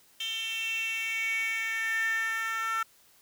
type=tone with high-pass filter sweep; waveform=10% pulse; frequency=448.9 Hz; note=A4; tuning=35 cents sharp; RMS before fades=-31 dBFS; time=0.2-2.83 s; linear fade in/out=5 ms; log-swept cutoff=3200 to 1400 Hz; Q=7.4; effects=white hiss -61 dBFS RMS until 3.21 s